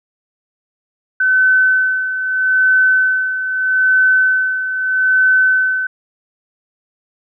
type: tone with tremolo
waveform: sine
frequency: 1519 Hz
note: F#6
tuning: 45 cents sharp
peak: -8 dBFS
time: 1.2-5.87 s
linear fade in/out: 5 ms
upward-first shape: sine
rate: 0.79 Hz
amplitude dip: 65%
effects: none